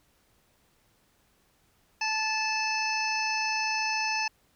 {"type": "harmonic tone", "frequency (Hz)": 873, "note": "A5", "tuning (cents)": -14, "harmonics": [1, 2, 3, 5, 6, 7], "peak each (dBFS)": [-31, -36, -30, -40, -34, -39], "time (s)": [2.01, 4.28], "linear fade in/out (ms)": 5, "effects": ["pink hiss -67 dBFS RMS until 4.55 s"]}